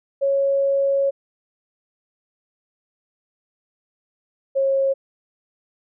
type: tone pair in turn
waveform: sine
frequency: 552 / 542.5 Hz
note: C#5 / C#5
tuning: -7 / -37 cents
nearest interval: unison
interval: 30 cents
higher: first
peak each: -16 dBFS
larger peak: neither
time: 0.21-1.11 / 4.55-4.94 s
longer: first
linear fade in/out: 20 ms
effects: none